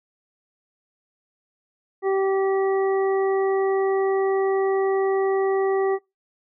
harmonic tone, 387.2 Hz, G4, 21 cents flat, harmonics 1 / 2 / 3 / 5, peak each -19 / -28 / -33 / -36 dBFS, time 2.02-5.99 s, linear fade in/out 50 ms, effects noise-tail reverb RT60 0.2 s tail -21 dB re dry

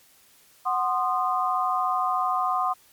sine chord, C diminished, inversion second, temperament equal with one note detuned, 740 / 1046.5 / 1229.5 Hz, Gb5 / C6 / Eb6, 0 / 0 / -21 cents, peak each -26 dBFS, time 0.65-2.74 s, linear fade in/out 20 ms, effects white hiss -57 dBFS RMS until 2.92 s + MP3 96 kbps

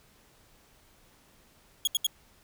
sawtooth tone bursts, 3322 Hz, G#7, in tune, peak -20 dBFS, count 3, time 1.85-2.067 s, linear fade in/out 2 ms, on 23 ms, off 74 ms, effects pink hiss -61 dBFS RMS until 2.43 s

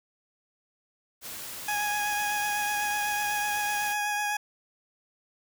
white noise, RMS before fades -39 dBFS, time 1.21-3.96 s, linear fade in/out 50 ms
20% pulse tone with vibrato, 830.6 Hz, G#5, in tune, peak -22 dBFS, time 1.68-4.37 s, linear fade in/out 5 ms, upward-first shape triangle, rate 8 Hz, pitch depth 18 cents each way
effects none

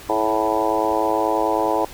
harmonic tone with a mistuned harmonic, 109.4 Hz, A2, 9 cents flat, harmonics 3 / 4 / 5 / 6 / 7 / 8 / 9, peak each -25 / -25 / -25 / -25 / -25 / -25 / -25 dBFS, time 0.09-1.85 s, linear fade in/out 5 ms, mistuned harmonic 4, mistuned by -27 cents, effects pink hiss -40 dBFS RMS until 1.93 s

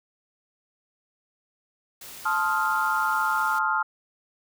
white noise, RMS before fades -42 dBFS, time 2.01-3.59 s, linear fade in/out 5 ms
sine chord, F dominant seventh, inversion first, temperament just, 873.1 / 1047.7 / 1257.2 / 1396.9 Hz, A5 / C6 / Eb6 / F6, -14 / +2 / +18 / 0 cents, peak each -27 / -30 / -28 / -25 dBFS, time 2.25-3.83 s, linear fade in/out 10 ms
effects none

